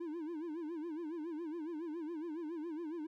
triangle tone with vibrato, 322.8 Hz, E4, 36 cents flat, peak -37 dBFS, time 0-3.07 s, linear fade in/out 10 ms, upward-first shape sine, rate 7.2 Hz, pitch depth 140 cents each way, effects none

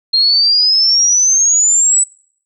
sine exponential sweep, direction up, 4186 to 7980 Hz, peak -8 dBFS, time 0.13-2.04 s, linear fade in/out 10 ms, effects noise-tail reverb RT60 0.6 s tail -25 dB re dry

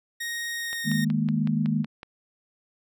sawtooth tone with pitch glide, 1869 to 1853.9 Hz, A#6 to A#6, +4 to -10 cents, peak -26 dBFS, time 0.2-1.05 s, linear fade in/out 10 ms, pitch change -14 cents, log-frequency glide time 0.49-0.87 s
click train, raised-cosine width 0.3 ms, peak -23 dBFS, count 8, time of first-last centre 0.73-2.031 s, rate 5.38 Hz
sine chord, D# suspended fourth, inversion none, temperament just, 155.56 / 207.4 / 233.3 Hz, D#3 / G#3 / A#3, 0 / -2 / +2 cents, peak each -26 dBFS, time 0.84-1.86 s, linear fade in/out 50 ms
effects none

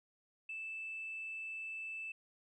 sine tone, 2637 Hz, E7, in tune, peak -40 dBFS, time 0.49-2.12 s, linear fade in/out 5 ms, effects tanh soft clip ceiling -36 dBFS

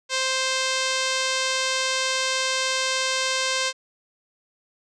5% pulse tone, 523.3 Hz, C5, in tune, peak -10 dBFS, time 0.09-3.73 s, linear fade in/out 50 ms, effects resampled to 24000 Hz

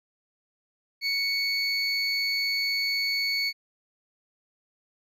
triangle tone pair together, 2224 / 4448 Hz, C#7 / C#8, +5 / +5 cents, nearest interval octave, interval 1200 cents, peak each -26 dBFS, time 1.01-3.53 s, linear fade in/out 50 ms, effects none

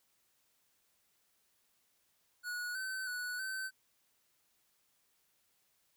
square tone with pitch steps, 1460 / 1531 / 1474 / 1536 Hz, F#6 / G6 / F#6 / G6, -24 / -41 / -7 / -36 cents, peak -38 dBFS, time 2.43-3.71 s, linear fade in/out 50 ms, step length 320 ms, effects white hiss -75 dBFS RMS until 5.96 s

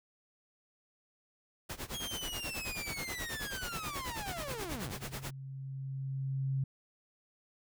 pink noise with tremolo, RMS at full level -39 dBFS, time 1.69-5.31 s, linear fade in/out 10 ms, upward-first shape sine, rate 9.3 Hz, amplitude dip 90%
sawtooth linear sweep, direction down, 3321 to 44.71 Hz, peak -36 dBFS, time 1.93-4.95 s, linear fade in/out 20 ms
sine tone with exponential growth, 134.7 Hz, C#3, 49 cents flat, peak -29 dBFS, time 2.73-6.64 s, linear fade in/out 5 ms, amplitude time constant 850 ms
effects none

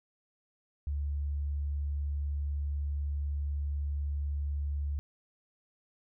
sine tone, 72 Hz, D2, 34 cents flat, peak -30 dBFS, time 0.87-4.99 s, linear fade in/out 0 ms, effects none

